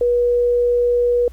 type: tone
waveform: sine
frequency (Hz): 484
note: B4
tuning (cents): -35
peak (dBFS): -13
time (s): 0.01-1.28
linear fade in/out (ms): 2
effects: added 60 Hz sine -35 dBFS peak until 1.32 s + pink hiss -54 dBFS RMS until 1.32 s